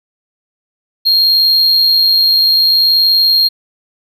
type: tone with amplitude modulation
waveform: triangle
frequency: 4233 Hz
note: C8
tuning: 19 cents sharp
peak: -5 dBFS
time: 1.05-3.49 s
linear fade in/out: 20 ms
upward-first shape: sine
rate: 60.6 Hz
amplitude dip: 25%
effects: none